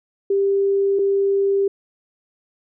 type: tone pair in turn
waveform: sine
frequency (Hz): 395.2 / 395.2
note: G4 / G4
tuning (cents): +14 / +14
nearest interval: unison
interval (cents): 0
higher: neither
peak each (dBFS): -15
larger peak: neither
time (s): 0.3-0.99 / 0.99-1.68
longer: neither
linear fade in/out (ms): 5
effects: none